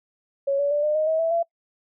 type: tone with pitch steps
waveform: sine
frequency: 554.4 / 570.3 / 586.7 / 603.5 / 620.9 / 638.7 / 657 / 675.9 Hz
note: C#5 / C#5 / D5 / D5 / D#5 / D#5 / E5 / E5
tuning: 0 / +49 / -2 / +47 / -4 / +45 / -6 / +43 cents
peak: -19 dBFS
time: 0.47-1.43 s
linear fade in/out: 10 ms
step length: 120 ms
effects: noise-tail reverb RT60 0.1 s tail -24 dB re dry